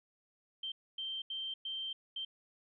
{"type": "tone bursts at uneven times", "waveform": "sine", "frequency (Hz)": 3136, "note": "G7", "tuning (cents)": 0, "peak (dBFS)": -37, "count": 5, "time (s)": [[0.63, 0.72], [0.98, 1.22], [1.3, 1.54], [1.65, 1.93], [2.16, 2.25]], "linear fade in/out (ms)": 5, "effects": []}